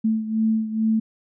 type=beating tone pair; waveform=sine; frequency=220 / 222.3 Hz; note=A3 / A3; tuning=0 / +18 cents; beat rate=2.3 Hz; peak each=-20 / -25 dBFS; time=0.04-1 s; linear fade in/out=10 ms; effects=none